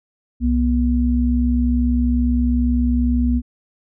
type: tone pair together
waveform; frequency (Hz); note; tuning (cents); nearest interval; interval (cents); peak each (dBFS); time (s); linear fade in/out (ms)
sine; 64.8 / 242.5; C2 / B3; -16 / -31; octave + major seventh; 2285; -17; 0.4-3.42; 50
effects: none